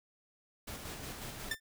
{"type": "noise with tremolo", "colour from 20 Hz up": "pink", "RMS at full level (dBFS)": -43, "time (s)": [0.67, 1.55], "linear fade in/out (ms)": 10, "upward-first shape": "square", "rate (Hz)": 5.5, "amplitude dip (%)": 30}
{"type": "tone with exponential decay", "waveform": "sawtooth", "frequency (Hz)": 1784, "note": "A6", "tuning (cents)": 23, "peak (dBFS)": -26, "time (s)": [1.51, 1.6], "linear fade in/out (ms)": 5, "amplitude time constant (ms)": 19}
{"effects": []}